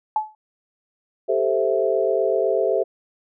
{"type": "tone with exponential decay", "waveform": "sine", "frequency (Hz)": 861, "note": "A5", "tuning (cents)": -38, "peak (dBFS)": -14, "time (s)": [0.16, 0.35], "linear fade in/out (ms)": 2, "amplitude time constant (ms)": 40}
{"type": "chord", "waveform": "sine", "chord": "A minor seventh", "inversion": "third", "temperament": "equal", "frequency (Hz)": [392, 440, 523.3, 659.3], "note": ["G4", "A4", "C5", "E5"], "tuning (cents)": [0, 0, 0, 0], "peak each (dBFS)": -23, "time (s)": [1.28, 2.84], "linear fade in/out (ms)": 20}
{"effects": []}